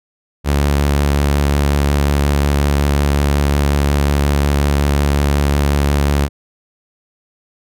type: tone with vibrato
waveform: sawtooth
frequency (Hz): 71.5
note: D2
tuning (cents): -46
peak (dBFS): -8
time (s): 0.44-6.29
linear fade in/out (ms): 50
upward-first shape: sine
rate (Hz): 5.5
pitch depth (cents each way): 16
effects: none